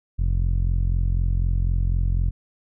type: tone with low-pass filter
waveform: sawtooth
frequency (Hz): 44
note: F1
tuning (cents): +14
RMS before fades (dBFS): -21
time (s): 0.18-2.31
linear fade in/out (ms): 20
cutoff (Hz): 110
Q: 1.1
effects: none